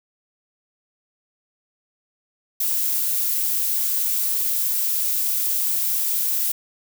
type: noise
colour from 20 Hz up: violet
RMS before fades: -22 dBFS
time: 2.6-6.52 s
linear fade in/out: 5 ms
effects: none